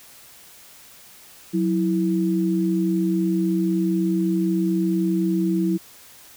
sine tone pair together, 184.1 / 328 Hz, F#3 / E4, -8 / -9 cents, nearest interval minor seventh, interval 999 cents, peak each -21 dBFS, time 1.53-5.78 s, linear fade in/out 20 ms, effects white hiss -47 dBFS RMS until 6.36 s

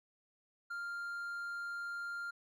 triangle tone, 1396.9 Hz, F6, in tune, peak -37 dBFS, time 0.7-2.31 s, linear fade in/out 10 ms, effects none

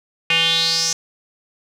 square tone with band-pass filter sweep, 165.2 Hz, E3, 4 cents sharp, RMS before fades -18 dBFS, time 0.3-0.93 s, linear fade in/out 2 ms, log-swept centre 2600 to 6100 Hz, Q 5.8, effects none

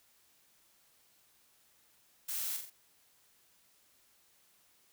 blue noise with echo, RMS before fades -38 dBFS, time 2.28-2.57 s, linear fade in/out 10 ms, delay 44 ms, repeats 3, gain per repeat -5 dB, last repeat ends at 2.702 s, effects white hiss -68 dBFS RMS until 4.92 s

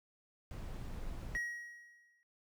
brown noise, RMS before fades -43 dBFS, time 0.51-1.37 s, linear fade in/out 0 ms
triangle tone with exponential decay, 1900 Hz, A#6, 33 cents sharp, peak -32 dBFS, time 1.35-2.23 s, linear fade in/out 0 ms, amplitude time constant 190 ms
effects noise-tail reverb RT60 0.4 s tail -23 dB re dry

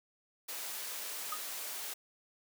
white noise, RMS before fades -41 dBFS, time 0.48-1.94 s, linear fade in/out 10 ms
sine tone with exponential decay, 1244.5 Hz, D#6, in tune, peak -32 dBFS, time 1.32-1.41 s, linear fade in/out 5 ms, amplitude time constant 19 ms
effects high-pass 400 Hz 12 dB/octave

